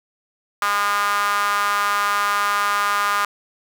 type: tone with high-pass filter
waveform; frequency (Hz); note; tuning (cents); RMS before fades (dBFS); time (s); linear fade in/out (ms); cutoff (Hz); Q
sawtooth; 203.9; G#3; -32; -20; 0.62-3.25; 2; 1200; 4.7
effects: none